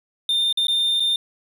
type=tone with dropouts; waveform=triangle; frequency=3613 Hz; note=A7; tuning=45 cents sharp; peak=-16 dBFS; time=0.29-1.16 s; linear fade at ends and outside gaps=2 ms; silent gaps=0.527-0.573 / 0.67-0.682 / 0.998-1.003 s; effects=none